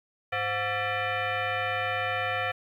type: tone with frequency modulation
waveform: sine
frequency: 520 Hz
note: C5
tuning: 11 cents flat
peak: -26 dBFS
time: 0.32-2.52 s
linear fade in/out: 10 ms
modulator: 622 Hz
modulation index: 3.4
effects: 10-bit